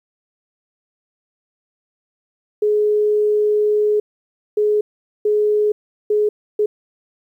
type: tone bursts at uneven times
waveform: sine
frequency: 420.8 Hz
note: G#4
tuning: 23 cents sharp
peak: -13 dBFS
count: 5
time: 2.62-4 / 4.57-4.81 / 5.25-5.72 / 6.1-6.29 / 6.59-6.66 s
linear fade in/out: 5 ms
effects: 9-bit